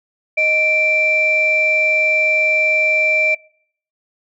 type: tone pair together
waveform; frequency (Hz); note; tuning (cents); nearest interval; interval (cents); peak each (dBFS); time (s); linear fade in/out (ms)
sine; 622.2 / 2349; D#5 / D7; 0 / 0; octave + major seventh; 2300; -19 / -13; 0.37-3.35; 10
effects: noise-tail reverb RT60 0.6 s tail -23 dB re dry + tanh soft clip ceiling -6 dBFS